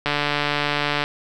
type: click train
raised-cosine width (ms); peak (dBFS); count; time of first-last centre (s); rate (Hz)
0.3; -5; 144; 0.06-1.039; 146
effects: none